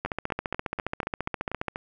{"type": "two click trains", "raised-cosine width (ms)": 0.5, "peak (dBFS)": [-13, -17], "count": [25, 8], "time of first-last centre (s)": [[0.05, 1.683], [0.06, 1.759]], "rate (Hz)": [14.7, 4.12], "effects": []}